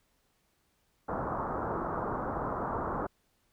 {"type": "low-pass noise", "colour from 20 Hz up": "white", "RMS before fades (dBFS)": -34, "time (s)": [1.08, 3.07], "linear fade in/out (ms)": 10, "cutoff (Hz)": 1300, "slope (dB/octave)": 48, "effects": ["pink hiss -73 dBFS RMS until 3.52 s"]}